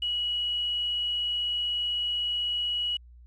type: tone with quantisation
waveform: sine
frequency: 2919 Hz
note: F#7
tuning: 24 cents flat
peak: -26 dBFS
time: 0.02-2.97 s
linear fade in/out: 5 ms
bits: 9
effects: added 60 Hz sine -48 dBFS peak until 3.26 s + resampled to 24000 Hz